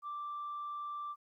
sine tone, 1174.7 Hz, D6, in tune, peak -37 dBFS, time 0.02-1.16 s, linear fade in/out 50 ms, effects tanh soft clip ceiling -35 dBFS + 13-bit

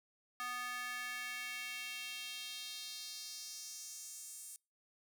square tone with high-pass filter sweep, 246.9 Hz, B3, in tune, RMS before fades -45 dBFS, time 0.4-4.56 s, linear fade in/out 0 ms, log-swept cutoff 1300 to 8500 Hz, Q 2.4, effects noise-tail reverb RT60 0.3 s tail -26 dB re dry

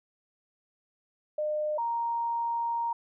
sine tone pair in turn, 606 / 933.3 Hz, D#5 / A#5, -46 / +2 cents, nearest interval perfect fifth, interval 748 cents, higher second, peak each -27 dBFS, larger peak neither, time 1.38-1.78 / 1.78-2.93 s, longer second, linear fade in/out 5 ms, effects none

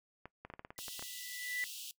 clicks, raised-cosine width 0.5 ms, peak -31 dBFS, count 11, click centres 0.256 / 0.45 / 0.501 / 0.538 / 0.594 / 0.649 / 0.705 / 0.789 / 0.882 / 0.994 / 1.025 s
sine tone with exponential growth, 1979 Hz, B6, 3 cents sharp, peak -33 dBFS, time 0.76-1.64 s, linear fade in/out 0 ms, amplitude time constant 190 ms
pink high-pass noise, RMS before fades -46 dBFS, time 0.78-1.91 s, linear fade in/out 0 ms, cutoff 2700 Hz, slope 96 dB/octave
effects noise-tail reverb RT60 0.1 s tail -20 dB re dry

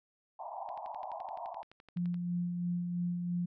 pink band-pass noise, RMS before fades -42 dBFS, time 0.39-1.63 s, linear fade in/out 10 ms, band 640 to 1000 Hz, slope 96 dB/octave
click train, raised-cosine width 0.3 ms, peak -38 dBFS, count 18, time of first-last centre 0.69-2.143 s, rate 11.7 Hz
sine tone with tremolo, 175.4 Hz, F3, 8 cents sharp, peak -30 dBFS, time 1.96-3.46 s, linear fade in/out 10 ms, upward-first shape sine, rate 3 Hz, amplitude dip 35%
effects none

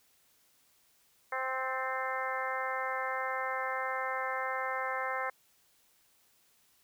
harmonic tone with a mistuned harmonic, 261.6 Hz, C4, in tune, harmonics 2 / 3 / 4 / 5 / 6 / 7 / 8, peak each -39 / -39 / -38 / -39 / -42 / -40 / -41 dBFS, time 1.32-5.3 s, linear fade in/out 5 ms, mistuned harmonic 7, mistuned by -29 cents, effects white hiss -68 dBFS RMS until 6.83 s

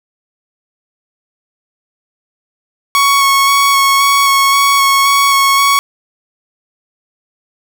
sawtooth tone with vibrato, 1108.7 Hz, C#6, in tune, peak -4 dBFS, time 2.95-5.79 s, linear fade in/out 0 ms, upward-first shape square, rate 1.9 Hz, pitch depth 11 cents each way, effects none

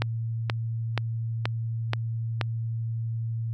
click train, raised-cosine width 0.3 ms, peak -9 dBFS, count 6, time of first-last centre 0.02-2.412 s, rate 2.09 Hz, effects added 114 Hz sine -27 dBFS peak until 3.53 s

